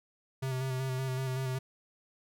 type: tone with vibrato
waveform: square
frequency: 130.81 Hz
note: C3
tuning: in tune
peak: -32 dBFS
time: 0.42-1.59 s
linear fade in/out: 10 ms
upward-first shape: square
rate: 5.3 Hz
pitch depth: 24 cents each way
effects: none